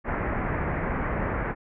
pink low-pass noise, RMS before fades -28 dBFS, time 0.04-1.55 s, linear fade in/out 50 ms, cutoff 2100 Hz, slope 48 dB/octave, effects none

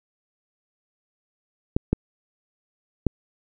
clicks, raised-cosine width 3 ms, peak -6 dBFS, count 3, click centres 1.765 / 1.93 / 3.067 s, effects none

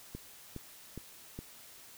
click train, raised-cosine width 3 ms, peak -28 dBFS, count 4, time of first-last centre 0.15-1.39 s, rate 2.42 Hz, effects white hiss -54 dBFS RMS until 1.97 s

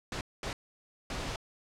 pink noise bursts at uneven times, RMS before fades -36 dBFS, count 3, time 0.12-0.21 / 0.43-0.53 / 1.1-1.36 s, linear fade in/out 2 ms, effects low-pass 6000 Hz 12 dB/octave

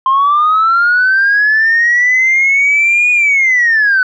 sine linear two-way sweep, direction up then down, 1048 to 2468 to 1485 Hz, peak -6 dBFS, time 0.06-4.03 s, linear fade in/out 2 ms, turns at 3.11 s, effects tanh soft clip ceiling -4 dBFS

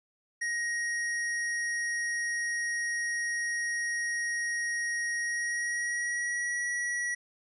square tone with pitch glide, 1881 to 1928.3 Hz, A#6 to B6, +15 to -42 cents, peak -30 dBFS, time 0.41-7.15 s, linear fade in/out 10 ms, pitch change +43 cents, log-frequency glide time 5.18-6.68 s, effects resampled to 24000 Hz

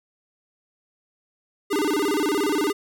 square tone with vibrato, 349.2 Hz, F4, in tune, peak -21 dBFS, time 1.7-2.73 s, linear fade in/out 20 ms, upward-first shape square, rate 17 Hz, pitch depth 260 cents each way, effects none

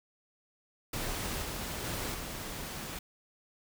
pink noise with level steps, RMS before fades -36 / -38 / -36 / -40 dBFS, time 0.93-2.99 s, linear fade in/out 5 ms, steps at 1.42 / 1.84 / 2.14 s, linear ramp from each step 5 ms, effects none

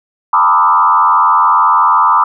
sine tone with frequency modulation, 1093 Hz, C#6, 25 cents flat, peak -6 dBFS, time 0.33-2.24 s, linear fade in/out 5 ms, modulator 86.1 Hz, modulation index 2.3, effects none

